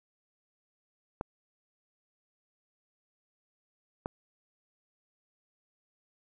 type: clicks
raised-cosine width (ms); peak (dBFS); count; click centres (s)
1; -19; 2; 1.211 / 4.059
effects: none